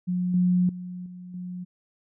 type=tone with level steps; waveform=sine; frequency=180 Hz; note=F#3; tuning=47 cents flat; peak=-23 / -18 / -33 / -38 / -32 dBFS; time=0.07-1.65 s; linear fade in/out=20 ms; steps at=0.34 / 0.69 / 1.06 / 1.34 s; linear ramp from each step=2 ms; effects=none